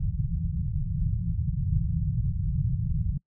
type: low-pass noise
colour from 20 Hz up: white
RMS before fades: -27 dBFS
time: 0-3.18 s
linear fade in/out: 10 ms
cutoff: 170 Hz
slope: 96 dB/octave
effects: noise-tail reverb RT60 0.1 s tail -25 dB re dry